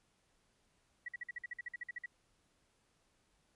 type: tone bursts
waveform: sine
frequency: 1936 Hz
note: B6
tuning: 35 cents flat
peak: -39 dBFS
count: 14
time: 1.06-2.06 s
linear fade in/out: 5 ms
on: 25 ms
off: 50 ms
effects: pink hiss -75 dBFS RMS until 3.55 s + resampled to 24000 Hz